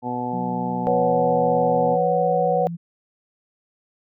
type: harmonic tone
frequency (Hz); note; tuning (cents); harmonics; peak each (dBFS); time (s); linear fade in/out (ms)
123.47; B2; 0; 1 / 2 / 3 / 4 / 5 / 6 / 7; -35 / -28 / -37 / -33 / -39 / -31 / -28; 0.02-1.98; 50
type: tone with pitch glide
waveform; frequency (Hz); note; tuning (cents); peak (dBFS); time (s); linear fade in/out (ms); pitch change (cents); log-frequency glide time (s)
sine; 181.7 to 169.53; F#3 to E3; -31 to +49; -27; 0.32-2.77; 20; -120; 0.88-1.17
type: chord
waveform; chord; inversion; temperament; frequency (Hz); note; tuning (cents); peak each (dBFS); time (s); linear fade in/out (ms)
sine; B suspended second; none; just; 493.9 / 555.6 / 740.8; B4 / C#5 / F#5; 0 / +4 / +2; -21 / -23 / -21; 0.87-2.67; 0
effects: none